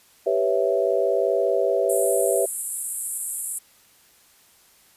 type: chord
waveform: sine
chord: C# half-diminished seventh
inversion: second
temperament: equal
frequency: 392 / 493.9 / 554.4 / 659.3 Hz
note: G4 / B4 / C#5 / E5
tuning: 0 / 0 / 0 / 0 cents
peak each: -24 dBFS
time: 0.26-2.46 s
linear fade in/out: 10 ms
type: band-pass noise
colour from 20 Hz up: pink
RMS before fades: -30 dBFS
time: 1.89-3.59 s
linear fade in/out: 10 ms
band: 7800 to 12000 Hz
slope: 96 dB/octave
effects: white hiss -56 dBFS RMS until 4.96 s + resampled to 32000 Hz